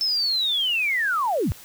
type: linear sweep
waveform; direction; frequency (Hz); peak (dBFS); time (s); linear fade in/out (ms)
sine; down; 5310 to 51.3; -20; 0.01-1.52; 0
effects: white hiss -45 dBFS RMS until 1.64 s